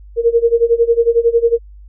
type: tone with tremolo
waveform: sine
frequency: 466.2 Hz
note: A#4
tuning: in tune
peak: -6 dBFS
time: 0.16-1.59 s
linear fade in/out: 50 ms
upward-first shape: sine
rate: 11 Hz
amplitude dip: 90%
effects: added 50 Hz sine -35 dBFS peak until 1.88 s